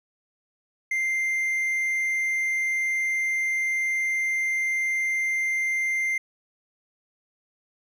triangle tone, 2093 Hz, C7, in tune, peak -21 dBFS, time 0.91-6.18 s, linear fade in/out 5 ms, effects none

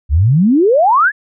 sine exponential sweep, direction up, 64.7 to 1781 Hz, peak -7 dBFS, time 0.09-1.12 s, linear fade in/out 50 ms, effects none

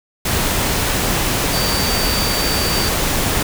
sine tone in noise, 4618 Hz, D8, 30 cents flat, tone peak -22 dBFS, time 1.53-2.89 s, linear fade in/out 5 ms, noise pink, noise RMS -18 dBFS, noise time 0.25-3.43 s, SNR -7 dB, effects none

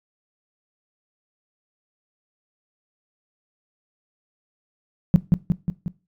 sine tone with echo, 173.8 Hz, F3, 8 cents flat, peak -6 dBFS, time 5.14-5.16 s, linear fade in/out 0 ms, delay 180 ms, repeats 4, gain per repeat -4 dB, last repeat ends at 5.88 s, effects noise-tail reverb RT60 0.3 s tail -19 dB re dry + tanh soft clip ceiling -4 dBFS

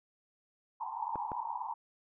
white band-pass noise, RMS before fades -38 dBFS, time 0.8-1.74 s, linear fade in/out 10 ms, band 840 to 980 Hz, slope 96 dB/octave
clicks, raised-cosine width 1 ms, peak -25 dBFS, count 2, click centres 1.157 / 1.318 s
effects none

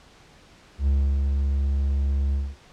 triangle tone with ADSR envelope, 69.3 Hz, C#2, in tune, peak -15 dBFS, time 0.78-2.56 s, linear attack 91 ms, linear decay 310 ms, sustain -3 dB, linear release 220 ms, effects pink hiss -52 dBFS RMS until 2.72 s + low-pass 6000 Hz 12 dB/octave

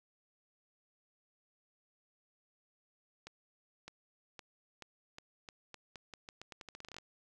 accelerating click train, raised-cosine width 0.2 ms, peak -30 dBFS, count 22, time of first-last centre 3.27-6.985 s, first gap 610 ms, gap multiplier 0.84, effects none

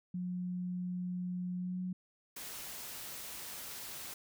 sine tone with pitch glide, 180 to 182.93 Hz, F#3 to F#3, -47 to -19 cents, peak -35 dBFS, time 0.14-1.93 s, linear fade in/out 5 ms, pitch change +28 cents, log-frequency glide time 1.57-1.81 s
white noise, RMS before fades -45 dBFS, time 2.36-4.14 s, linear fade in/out 5 ms
effects none

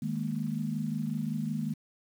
sine chord, D# suspended fourth, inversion none, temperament equal, 155.56 / 207.7 / 233.1 Hz, D#3 / G#3 / A#3, 0 / 0 / 0 cents, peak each -34 dBFS, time 0.02-1.74 s, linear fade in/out 5 ms, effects 9-bit

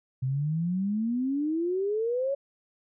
sine exponential sweep, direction up, 126.7 to 565 Hz, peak -25 dBFS, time 0.22-2.35 s, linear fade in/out 10 ms, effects none

